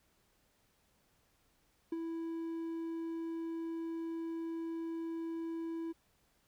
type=tone with ADSR envelope; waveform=triangle; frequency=329.7 Hz; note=E4; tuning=in tune; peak=-30 dBFS; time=1.92-5.93 s; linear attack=5 ms; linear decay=26 ms; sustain=-5 dB; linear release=20 ms; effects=pink hiss -73 dBFS RMS until 6.47 s